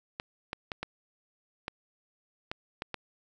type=clicks; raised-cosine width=0.3 ms; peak=-18 dBFS; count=8; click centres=0.199 / 0.531 / 0.718 / 0.83 / 1.681 / 2.515 / 2.821 / 2.943 s; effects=none